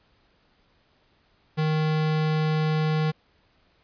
square tone, 155.56 Hz, D#3, in tune, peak -22 dBFS, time 1.57-3.12 s, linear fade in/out 20 ms, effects pink hiss -64 dBFS RMS until 3.83 s + resampled to 11025 Hz

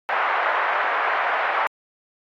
pink band-pass noise, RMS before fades -22 dBFS, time 0.09-1.67 s, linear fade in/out 0 ms, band 690 to 2000 Hz, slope 24 dB/octave, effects AAC 48 kbps

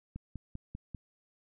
click train, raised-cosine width 5 ms, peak -28 dBFS, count 5, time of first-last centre 0.16-0.947 s, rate 5.08 Hz, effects none

